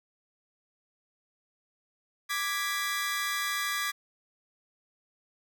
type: chord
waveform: sawtooth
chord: G# diminished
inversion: second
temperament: equal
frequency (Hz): 1174.7 / 1661.2 / 1975.5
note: D6 / G#6 / B6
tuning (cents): 0 / 0 / 0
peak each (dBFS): -30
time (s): 2.29-3.92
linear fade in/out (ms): 20
effects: none